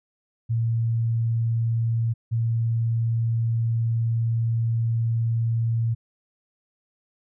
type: tone pair in turn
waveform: sine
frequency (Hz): 114.9 / 114.9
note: A#2 / A#2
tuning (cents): -25 / -25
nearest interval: unison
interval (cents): 0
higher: neither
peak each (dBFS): -20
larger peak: neither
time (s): 0.49-2.14 / 2.31-5.95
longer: second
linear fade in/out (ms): 20
effects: none